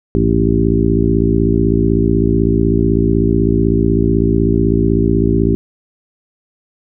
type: harmonic tone with a mistuned harmonic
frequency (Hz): 56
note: A1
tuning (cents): +31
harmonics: 1 / 2 / 3 / 4 / 5 / 6 / 7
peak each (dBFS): -18 / -18 / -18 / -18 / -18 / -18 / -18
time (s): 0.15-5.55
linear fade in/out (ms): 0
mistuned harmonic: 2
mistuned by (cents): -90
effects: none